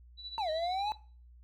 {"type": "tone with tremolo", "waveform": "sine", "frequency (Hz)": 3951, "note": "B7", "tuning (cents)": 0, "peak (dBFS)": -38, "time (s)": [0.17, 0.96], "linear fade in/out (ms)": 50, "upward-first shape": "sine", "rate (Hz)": 13, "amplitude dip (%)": 65}
{"type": "exponential two-way sweep", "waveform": "triangle", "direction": "down then up", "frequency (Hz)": [931, 613, 869], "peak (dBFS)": -29, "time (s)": [0.38, 0.92], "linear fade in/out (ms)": 0, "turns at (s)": 0.5}
{"effects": ["noise-tail reverb RT60 0.4 s tail -19 dB re dry", "added 60 Hz sine -53 dBFS peak until 1.43 s"]}